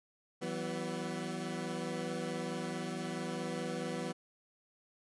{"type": "chord", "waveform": "20% pulse", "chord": "E suspended second", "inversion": "none", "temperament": "equal with one note detuned", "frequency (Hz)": [164.81, 189.43, 246.9], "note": ["E3", "F#3", "B3"], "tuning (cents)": [0, 41, 0], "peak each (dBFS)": [-36, -36, -36], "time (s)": [0.41, 4.13], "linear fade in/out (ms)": 20, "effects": ["resampled to 24000 Hz"]}